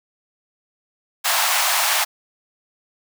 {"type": "high-pass noise", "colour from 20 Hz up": "pink", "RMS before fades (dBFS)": -19, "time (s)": [1.24, 2.05], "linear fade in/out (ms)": 20, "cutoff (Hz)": 690, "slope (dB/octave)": 48, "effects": []}